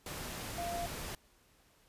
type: tone in noise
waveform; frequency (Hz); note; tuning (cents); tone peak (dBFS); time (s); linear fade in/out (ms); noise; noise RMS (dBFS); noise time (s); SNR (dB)
sine; 691; F5; -19; -36; 0.58-0.86; 2; pink; -42; 0.06-1.15; +3
effects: pink hiss -67 dBFS RMS until 1.88 s + resampled to 32000 Hz